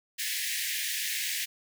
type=high-pass noise; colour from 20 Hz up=pink; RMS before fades=-32 dBFS; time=0.18-1.46 s; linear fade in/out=20 ms; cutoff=1700 Hz; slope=96 dB/octave; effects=none